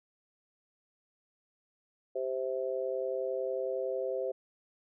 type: chord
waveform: sine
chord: C major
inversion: second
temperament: just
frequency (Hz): 392.4 / 523.3 / 654.1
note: G4 / C5 / E5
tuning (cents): +2 / 0 / -14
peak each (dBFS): -36 / -33 / -39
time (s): 2.15-4.32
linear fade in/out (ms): 10
effects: none